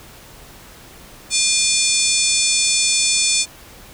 harmonic tone with a mistuned harmonic, 883 Hz, A5, 6 cents sharp, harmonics 3 / 4 / 5 / 6 / 7 / 8 / 9 / 10, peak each -23 / -23 / -23 / -23 / -23 / -23 / -23 / -23 dBFS, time 1.3-3.46 s, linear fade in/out 50 ms, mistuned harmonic 3, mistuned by -140 cents, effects pink hiss -42 dBFS RMS until 3.93 s

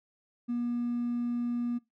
triangle tone with hard clipping, 240 Hz, B3, 49 cents flat, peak -29 dBFS, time 0.48-1.79 s, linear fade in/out 20 ms, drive 4 dB, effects noise-tail reverb RT60 0.2 s tail -21 dB re dry

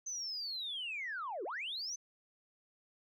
sine linear two-way sweep, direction down then up, 6240 to 329.6 to 6240 Hz, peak -37 dBFS, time 0.06-1.96 s, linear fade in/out 10 ms, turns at 1.44 s, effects tanh soft clip ceiling -33 dBFS

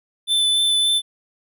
square tone with vibrato, 3520 Hz, A7, in tune, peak -16 dBFS, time 0.27-1.02 s, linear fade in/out 50 ms, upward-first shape triangle, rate 3.5 Hz, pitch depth 12 cents each way, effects none

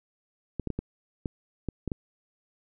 clicks, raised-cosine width 3 ms, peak -17 dBFS, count 8, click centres 0.597 / 0.673 / 0.703 / 0.79 / 1.258 / 1.687 / 1.877 / 1.918 s, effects none

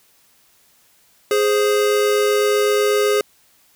square tone pair together, 415.3 / 523.3 Hz, G#4 / C5, 0 / 0 cents, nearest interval major third, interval 400 cents, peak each -16 / -22 dBFS, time 1.31-3.21 s, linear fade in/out 2 ms, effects white hiss -56 dBFS RMS until 3.75 s

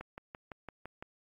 click train, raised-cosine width 0.5 ms, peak -28 dBFS, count 7, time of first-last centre 0.01-1.025 s, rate 5.91 Hz, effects AAC 32 kbps

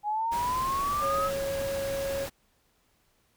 sine linear sweep, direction up, 822 to 1300 Hz, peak -26 dBFS, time 0.03-1.31 s, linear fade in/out 50 ms
pink noise, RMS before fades -38 dBFS, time 0.31-2.3 s, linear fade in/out 20 ms
triangle tone, 550 Hz, C#5, 14 cents flat, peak -27 dBFS, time 1-2.28 s, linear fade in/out 50 ms
effects pink hiss -69 dBFS RMS until 3.36 s

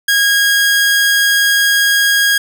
sawtooth tone, 1637 Hz, G#6, 25 cents flat, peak -6 dBFS, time 0.08-2.38 s, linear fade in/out 5 ms, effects none

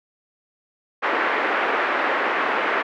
white band-pass noise, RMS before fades -22 dBFS, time 1.02-2.83 s, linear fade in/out 20 ms, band 310 to 2000 Hz, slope 24 dB/octave, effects none

